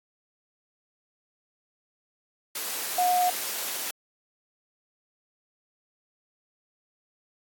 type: tone in noise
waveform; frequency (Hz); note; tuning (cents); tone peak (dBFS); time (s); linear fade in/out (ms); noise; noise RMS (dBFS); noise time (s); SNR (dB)
sine; 721; F#5; -45; -20; 2.98-3.3; 5; white; -32; 2.55-3.91; +9
effects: high-pass 300 Hz 12 dB/octave + AAC 64 kbps